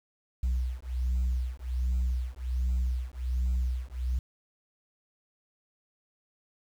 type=beating tone pair; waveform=sine; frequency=61.8 / 63.1 Hz; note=B1 / B1; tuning=+2 / +38 cents; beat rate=1.3 Hz; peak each=-28 dBFS; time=0.43-4.19 s; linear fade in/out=5 ms; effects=tanh soft clip ceiling -23 dBFS + 9-bit